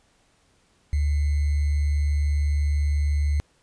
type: tone with sample-and-hold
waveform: sine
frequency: 73 Hz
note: D2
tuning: 10 cents flat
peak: -19 dBFS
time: 0.93-3.4 s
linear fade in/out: 0 ms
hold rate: 2100 Hz
effects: pink hiss -63 dBFS RMS until 3.62 s + resampled to 22050 Hz